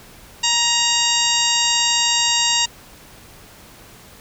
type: harmonic tone with a mistuned harmonic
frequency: 939 Hz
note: A#5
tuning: 12 cents sharp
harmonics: 1 / 2 / 3 / 4 / 5 / 6 / 7 / 8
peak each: -25 / -27 / -21 / -22 / -24 / -26 / -26 / -22 dBFS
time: 0.43-2.66 s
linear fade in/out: 10 ms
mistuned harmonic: 8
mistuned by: -19 cents
effects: pink hiss -44 dBFS RMS until 4.2 s